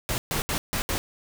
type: noise bursts at uneven times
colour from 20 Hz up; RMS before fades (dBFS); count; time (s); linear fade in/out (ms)
pink; -27; 5; 0.09-0.18 / 0.31-0.42 / 0.49-0.58 / 0.73-0.82 / 0.89-0.98; 0
effects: none